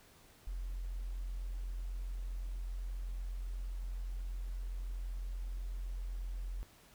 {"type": "tone", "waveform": "sine", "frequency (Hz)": 43.94, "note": "F1", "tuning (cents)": 11, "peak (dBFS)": -37, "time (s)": [0.47, 6.63], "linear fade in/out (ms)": 0, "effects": ["pink hiss -62 dBFS RMS until 6.94 s"]}